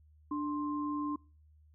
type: tone pair together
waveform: sine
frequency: 294.9 / 1051 Hz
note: D4 / C6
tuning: +7 / +7 cents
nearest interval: octave + minor seventh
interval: 2200 cents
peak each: -33 / -38 dBFS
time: 0.31-1.16 s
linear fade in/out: 5 ms
effects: noise-tail reverb RT60 0.4 s tail -26 dB re dry + added 76 Hz sine -59 dBFS peak until 1.74 s